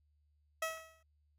15% pulse tone with exponential decay, 645 Hz, E5, 38 cents flat, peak -26 dBFS, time 0.62-1.03 s, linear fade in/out 5 ms, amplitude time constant 89 ms, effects added 74 Hz sine -70 dBFS peak until 1.38 s + AAC 64 kbps

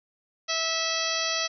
harmonic tone with a mistuned harmonic, 652 Hz, E5, 19 cents flat, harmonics 1 / 2 / 3 / 4 / 5 / 6 / 7 / 8 / 9, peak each -34 / -34 / -34 / -34 / -34 / -34 / -34 / -34 / -34 dBFS, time 0.48-1.48 s, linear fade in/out 20 ms, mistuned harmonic 6, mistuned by +30 cents, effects none

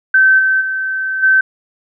sine tone with level steps, 1542 Hz, G6, 29 cents flat, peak -6 / -10 / -16 / -7 dBFS, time 0.14-1.41 s, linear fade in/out 5 ms, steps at 0.38 / 0.6 / 1.22 s, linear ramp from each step 20 ms, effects none

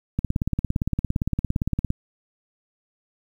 click train, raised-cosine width 5 ms, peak -10 dBFS, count 31, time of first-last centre 0.19-1.904 s, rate 17.5 Hz, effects 8-bit

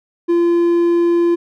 triangle tone, 343.1 Hz, F4, 31 cents flat, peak -9 dBFS, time 0.28-1.36 s, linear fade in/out 20 ms, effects none

